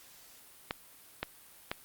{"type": "clicks", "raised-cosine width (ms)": 0.3, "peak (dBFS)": -16, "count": 3, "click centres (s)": [0.709, 1.23, 1.715], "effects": ["white hiss -56 dBFS RMS until 1.84 s", "Opus 48 kbps"]}